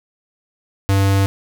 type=tone; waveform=square; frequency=98 Hz; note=G2; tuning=in tune; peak=-13 dBFS; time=0.89-1.26 s; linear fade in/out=0 ms; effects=none